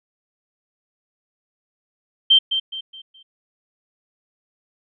sine tone with echo, 3136 Hz, G7, in tune, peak -9 dBFS, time 2.3-2.39 s, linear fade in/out 10 ms, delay 210 ms, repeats 4, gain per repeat -9 dB, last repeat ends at 3.23 s, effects none

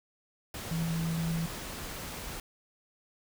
sine tone in noise, 164.8 Hz, E3, in tune, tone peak -29 dBFS, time 0.71-1.46 s, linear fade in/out 2 ms, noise pink, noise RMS -40 dBFS, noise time 0.54-2.4 s, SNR +8 dB, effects none

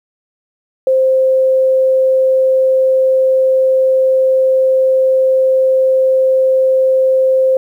sine tone, 524 Hz, C5, 2 cents sharp, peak -8 dBFS, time 0.87-7.57 s, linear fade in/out 2 ms, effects 8-bit

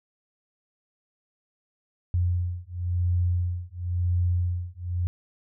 sine beating tone pair, 88 / 88.96 Hz, F2 / F2, +14 / +32 cents, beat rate 0.96 Hz, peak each -26 dBFS, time 2.14-5.07 s, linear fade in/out 0 ms, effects none

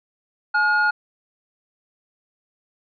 triangle tone pair together, 850.3 / 1430 Hz, G#5 / F6, +41 / +41 cents, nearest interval major sixth, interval 900 cents, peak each -21 / -15 dBFS, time 0.54-0.91 s, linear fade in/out 10 ms, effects resampled to 11025 Hz

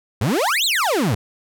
35% pulse exponential two-way sweep, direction up then down, 91.3 to 4300 to 91.3 Hz, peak -15 dBFS, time 0.21-1.15 s, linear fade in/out 5 ms, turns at 0.65 s, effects none

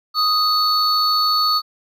triangle tone pair together, 1248 / 4447 Hz, D#6 / C#8, +5 / +5 cents, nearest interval octave + minor seventh, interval 2200 cents, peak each -16 dBFS, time 0.14-1.62 s, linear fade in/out 50 ms, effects none

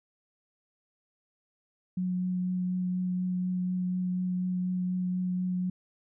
sine tone with vibrato, 182.1 Hz, F#3, 27 cents flat, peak -27 dBFS, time 1.97-5.7 s, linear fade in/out 5 ms, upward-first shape triangle, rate 4.1 Hz, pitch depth 11 cents each way, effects none

